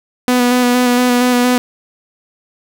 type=tone with vibrato; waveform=sawtooth; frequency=246.9 Hz; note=B3; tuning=in tune; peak=-6 dBFS; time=0.28-1.58 s; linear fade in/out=0 ms; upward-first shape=square; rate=4.3 Hz; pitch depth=16 cents each way; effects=none